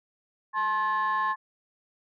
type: tone cluster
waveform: sine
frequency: 861 / 1064 / 1733 Hz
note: A5 / C6 / A6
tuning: -38 / +29 / -27 cents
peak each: -31 / -24 / -30 dBFS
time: 0.53-1.36 s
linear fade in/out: 50 ms
effects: tanh soft clip ceiling -19 dBFS

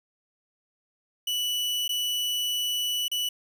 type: tone with dropouts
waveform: 40% pulse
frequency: 2960 Hz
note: F#7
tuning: in tune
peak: -25 dBFS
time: 1.27-3.29 s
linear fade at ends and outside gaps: 5 ms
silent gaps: 1.88-1.891 / 3.082-3.115 s
effects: 10-bit

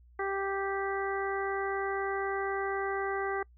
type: harmonic tone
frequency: 392 Hz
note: G4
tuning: in tune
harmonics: 1 / 2 / 3 / 4 / 5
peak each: -33 / -36 / -38 / -39 / -40 dBFS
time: 0.19-3.43 s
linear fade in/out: 5 ms
effects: noise-tail reverb RT60 0.1 s tail -25 dB re dry + added 60 Hz sine -55 dBFS peak until 3.57 s

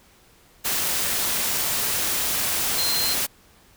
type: tone in noise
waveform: sine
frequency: 4141 Hz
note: C8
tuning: 19 cents flat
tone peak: -24 dBFS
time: 2.77-3.15 s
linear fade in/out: 20 ms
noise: white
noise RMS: -24 dBFS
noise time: 0.64-3.27 s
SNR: -3 dB
effects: pink hiss -55 dBFS RMS until 3.76 s

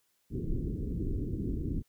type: low-pass noise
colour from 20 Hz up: pink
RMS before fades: -33 dBFS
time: 0.3-1.83 s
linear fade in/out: 50 ms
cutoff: 390 Hz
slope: 48 dB/octave
effects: white hiss -74 dBFS RMS until 1.88 s

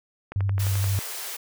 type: click train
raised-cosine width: 0.5 ms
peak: -20 dBFS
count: 7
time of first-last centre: 0.32-0.842 s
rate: 11.5 Hz
type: tone with vibrato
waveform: sine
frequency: 98 Hz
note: G2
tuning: in tune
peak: -21 dBFS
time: 0.36-0.99 s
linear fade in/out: 0 ms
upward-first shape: sine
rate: 13 Hz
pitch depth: 32 cents each way
type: high-pass noise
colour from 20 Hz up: white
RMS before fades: -34 dBFS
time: 0.59-1.37 s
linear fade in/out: 10 ms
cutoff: 370 Hz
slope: 96 dB/octave
effects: none

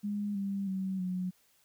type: tone with pitch steps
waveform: sine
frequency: 205.4 / 197.6 / 190.1 / 182.88 Hz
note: G#3 / G3 / F#3 / F#3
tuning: -19 / +14 / +47 / -20 cents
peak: -31 dBFS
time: 0.03-1.31 s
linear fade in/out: 20 ms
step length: 320 ms
effects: white hiss -68 dBFS RMS until 1.64 s

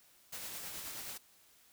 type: noise with tremolo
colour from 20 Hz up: white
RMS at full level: -43 dBFS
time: 0.32-1.18 s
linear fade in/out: 10 ms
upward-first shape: sine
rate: 9.4 Hz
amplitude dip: 30%
effects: white hiss -65 dBFS RMS until 1.72 s

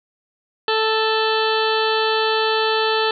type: harmonic tone with a mistuned harmonic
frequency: 440 Hz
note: A4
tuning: in tune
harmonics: 1 / 2 / 3 / 4 / 6 / 7 / 8 / 9 / 10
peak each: -20 / -23 / -25 / -26 / -28 / -28 / -29 / -30 / -30 dBFS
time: 0.68-3.11 s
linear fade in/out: 2 ms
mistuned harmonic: 8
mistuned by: -24 cents
effects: none

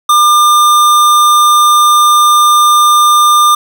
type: tone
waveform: square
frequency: 1200 Hz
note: D6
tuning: 37 cents sharp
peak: -5 dBFS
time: 0.09-3.55 s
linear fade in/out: 5 ms
effects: none

